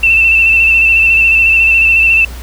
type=tone with vibrato; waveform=sine; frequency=2670 Hz; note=E7; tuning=22 cents sharp; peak=-5 dBFS; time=0.03-2.25 s; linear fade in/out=5 ms; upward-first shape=square; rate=14 Hz; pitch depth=24 cents each way; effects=added 60 Hz sine -23 dBFS peak until 2.42 s + pink hiss -33 dBFS RMS until 2.42 s